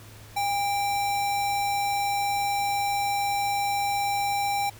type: tone with sample-and-hold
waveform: sine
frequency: 808 Hz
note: G#5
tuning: 48 cents flat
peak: -23 dBFS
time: 0.36-4.7 s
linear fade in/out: 10 ms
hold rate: 3150 Hz
effects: added 106 Hz sine -47 dBFS peak until 4.79 s + pink hiss -49 dBFS RMS until 4.79 s